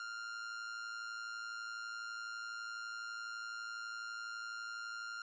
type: tone with amplitude modulation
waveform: 45% pulse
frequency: 1396.9 Hz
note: F6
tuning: in tune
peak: -40 dBFS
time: 0-5.22 s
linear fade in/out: 2 ms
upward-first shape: sine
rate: 112 Hz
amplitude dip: 50%
effects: resampled to 16000 Hz + 13-bit